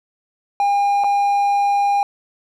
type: tone with dropouts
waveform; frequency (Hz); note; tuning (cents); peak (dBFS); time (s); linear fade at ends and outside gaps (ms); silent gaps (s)
triangle; 807; G#5; -50; -12; 0.6-2.03; 1; 1.038-1.043
effects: none